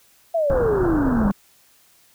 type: exponential sweep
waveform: sine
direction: down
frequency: 686 to 191.4 Hz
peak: -17 dBFS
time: 0.34-1.32 s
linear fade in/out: 10 ms
type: low-pass noise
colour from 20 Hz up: pink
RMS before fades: -24 dBFS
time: 0.5-1.31 s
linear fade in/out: 0 ms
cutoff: 1600 Hz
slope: 96 dB/octave
effects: white hiss -56 dBFS RMS until 2.14 s